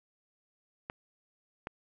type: clicks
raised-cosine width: 0.5 ms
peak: -22 dBFS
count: 2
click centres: 0.899 / 1.671 s
effects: none